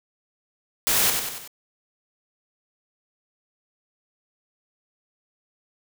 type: noise with echo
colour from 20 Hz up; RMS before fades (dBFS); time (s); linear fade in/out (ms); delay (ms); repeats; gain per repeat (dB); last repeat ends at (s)
white; -21; 0.87-1.1; 0; 94; 4; -5; 1.476
effects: none